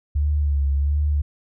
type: tone with vibrato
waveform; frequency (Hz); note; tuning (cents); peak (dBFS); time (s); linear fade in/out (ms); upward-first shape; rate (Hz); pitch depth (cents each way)
sine; 71.8; D2; -39; -17; 0.15-1.22; 10; sine; 1.4; 56
effects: none